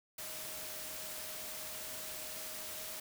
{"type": "tone in noise", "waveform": "sine", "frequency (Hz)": 625, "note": "D#5", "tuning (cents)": 8, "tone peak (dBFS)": -54, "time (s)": [0.18, 3], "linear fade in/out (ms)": 5, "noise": "white", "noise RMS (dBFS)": -44, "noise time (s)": [0.18, 3], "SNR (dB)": -13, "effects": []}